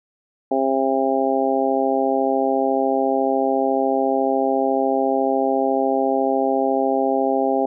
harmonic tone, 134 Hz, C3, 42 cents sharp, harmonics 2 / 3 / 4 / 5 / 6, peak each -23 / -23 / -23 / -23 / -23 dBFS, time 0.51-7.66 s, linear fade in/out 5 ms, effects none

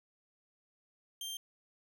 sawtooth tone, 3168 Hz, G7, 18 cents sharp, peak -36 dBFS, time 1.21-1.37 s, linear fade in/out 2 ms, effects none

